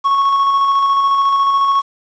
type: tone with tremolo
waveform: triangle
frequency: 1105 Hz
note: C#6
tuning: 6 cents flat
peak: -8 dBFS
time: 0.04-1.82 s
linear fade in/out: 20 ms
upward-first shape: square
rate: 14 Hz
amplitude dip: 25%
effects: resampled to 16000 Hz + 7-bit